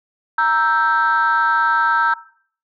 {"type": "chord", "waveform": "sine", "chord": "E diminished", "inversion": "second", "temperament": "equal", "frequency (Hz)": [932.3, 1318.5, 1568], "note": ["Bb5", "E6", "G6"], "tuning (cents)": [0, 0, 0], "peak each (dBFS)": -17, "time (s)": [0.38, 2.14], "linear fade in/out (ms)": 5, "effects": ["noise-tail reverb RT60 0.5 s tail -18 dB re dry", "tanh soft clip ceiling -7 dBFS"]}